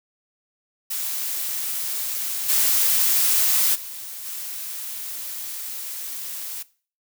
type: noise with level steps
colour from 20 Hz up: blue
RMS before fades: -27 / -19 / -35 / -32 dBFS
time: 0.9-6.63 s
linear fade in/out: 10 ms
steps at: 2.48 / 3.74 / 4.24 s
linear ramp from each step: 20 ms
effects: noise-tail reverb RT60 0.4 s tail -19 dB re dry